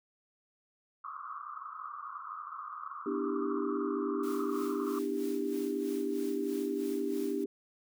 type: band-pass noise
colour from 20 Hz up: pink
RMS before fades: -43 dBFS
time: 1.04-4.99 s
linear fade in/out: 5 ms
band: 1100 to 1300 Hz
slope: 96 dB/octave
type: chord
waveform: sine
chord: E minor seventh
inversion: second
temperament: just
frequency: 247.2 / 296.7 / 329.6 / 395.6 Hz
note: B3 / D4 / E4 / G4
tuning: +2 / +18 / 0 / +16 cents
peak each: -38 / -35 / -40 / -34 dBFS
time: 3.06-7.46 s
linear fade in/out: 5 ms
type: noise with tremolo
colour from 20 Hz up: white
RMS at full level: -50 dBFS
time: 4.23-7.44 s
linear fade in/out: 5 ms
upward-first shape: sine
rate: 3.1 Hz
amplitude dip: 65%
effects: none